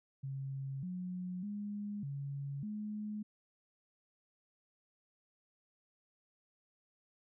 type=tone with pitch steps; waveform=sine; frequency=135.8 / 181.5 / 205.7 / 140 / 211.1 Hz; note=C#3 / F#3 / G#3 / C#3 / G#3; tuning=-35 / -33 / -16 / +18 / +29 cents; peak=-38 dBFS; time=0.23-3.23 s; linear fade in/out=10 ms; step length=600 ms; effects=none